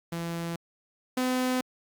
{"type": "tone pair in turn", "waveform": "sawtooth", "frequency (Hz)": [168.5, 254.3], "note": ["E3", "C4"], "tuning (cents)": [38, -49], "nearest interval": "perfect fifth", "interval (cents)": 713, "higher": "second", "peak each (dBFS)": [-27, -21], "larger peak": "second", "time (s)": [[0.12, 0.56], [1.17, 1.61]], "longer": "neither", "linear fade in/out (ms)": 5, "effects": ["Opus 48 kbps"]}